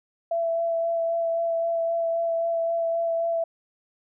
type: tone with vibrato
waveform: sine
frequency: 668 Hz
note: E5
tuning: 23 cents sharp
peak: -22 dBFS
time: 0.31-3.44 s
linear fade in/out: 5 ms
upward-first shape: sine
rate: 3.8 Hz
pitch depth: 13 cents each way
effects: none